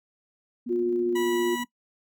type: tone with tremolo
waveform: sine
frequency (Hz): 242.6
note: B3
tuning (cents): -31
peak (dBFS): -30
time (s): 0.66-1.65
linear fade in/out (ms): 10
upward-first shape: square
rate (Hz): 15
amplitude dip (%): 30
type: tone with pitch glide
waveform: sine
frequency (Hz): 356 to 353.3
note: F4 to F4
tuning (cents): +33 to +20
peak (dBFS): -22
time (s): 0.69-1.56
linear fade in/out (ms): 20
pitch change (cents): -13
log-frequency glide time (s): 1-1.31
type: tone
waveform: 20% pulse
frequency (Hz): 976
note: B5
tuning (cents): -21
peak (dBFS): -26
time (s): 1.15-1.64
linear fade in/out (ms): 10
effects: noise-tail reverb RT60 0.1 s tail -20 dB re dry